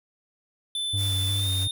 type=tone with pitch glide; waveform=square; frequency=3520 to 3642 Hz; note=A7 to A#7; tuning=0 to -41 cents; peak=-27 dBFS; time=0.75-1.71 s; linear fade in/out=2 ms; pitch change=+59 cents; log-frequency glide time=1.35-1.48 s
type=tone with vibrato; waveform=triangle; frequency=97 Hz; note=G2; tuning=18 cents flat; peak=-23 dBFS; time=0.93-1.68 s; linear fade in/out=10 ms; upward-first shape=square; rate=2.8 Hz; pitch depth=34 cents each way
type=noise; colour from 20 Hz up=white; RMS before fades=-39 dBFS; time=0.96-1.68 s; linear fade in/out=50 ms
effects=none